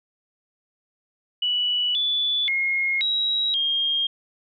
sine tone with pitch steps, 2951 / 3462 / 2151 / 3853 / 3224 Hz, F#7 / A7 / C7 / B7 / G7, -5 / -29 / +47 / -44 / +48 cents, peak -20 dBFS, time 1.42-4.07 s, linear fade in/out 5 ms, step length 530 ms, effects none

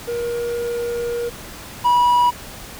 triangle tone pair in turn, 474.5 / 972.3 Hz, A#4 / B5, +31 / -27 cents, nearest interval octave, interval 1242 cents, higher second, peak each -19 / -10 dBFS, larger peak second, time 0.07-1.3 / 1.84-2.31 s, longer first, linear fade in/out 20 ms, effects pink hiss -36 dBFS RMS until 2.79 s

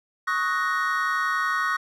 triangle chord, D# minor seventh, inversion third, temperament equal with one note detuned, 1108.7 / 1259.7 / 1480 / 1864.7 Hz, C#6 / D#6 / F#6 / A#6, 0 / +21 / 0 / 0 cents, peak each -26 dBFS, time 0.27-1.77 s, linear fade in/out 10 ms, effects none

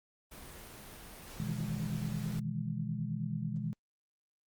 pink noise, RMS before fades -49 dBFS, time 0.31-2.4 s, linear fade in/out 10 ms
sine chord, E major seventh, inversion second, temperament equal, 123.47 / 155.56 / 164.81 / 207.7 Hz, B2 / D#3 / E3 / G#3, 0 / 0 / 0 / 0 cents, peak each -39 dBFS, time 1.4-3.73 s, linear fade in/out 0 ms
effects Opus 32 kbps

